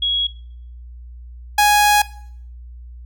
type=tone pair in turn; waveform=sine / sawtooth; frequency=3322 / 830.5 Hz; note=G#7 / G#5; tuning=0 / 0 cents; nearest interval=2 octaves; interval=2400 cents; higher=first; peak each=-16 / -7 dBFS; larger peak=second; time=0.02-0.27 / 1.58-2.02 s; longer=second; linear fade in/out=5 ms; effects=noise-tail reverb RT60 0.6 s tail -19 dB re dry + added 60 Hz sine -34 dBFS peak until 3.05 s